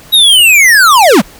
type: linear sweep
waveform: square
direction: down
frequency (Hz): 3857 to 150.2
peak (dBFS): -3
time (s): 0.12-1.22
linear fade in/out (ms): 20
effects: pink hiss -36 dBFS RMS until 1.39 s